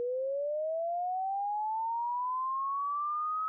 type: linear sweep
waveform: sine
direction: up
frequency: 476.7 to 1283 Hz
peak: -30 dBFS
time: 0-3.48 s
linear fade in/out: 0 ms
effects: none